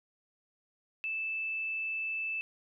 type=tone; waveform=sine; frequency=2634 Hz; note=E7; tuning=2 cents flat; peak=-32 dBFS; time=1.04-2.41 s; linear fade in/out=0 ms; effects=none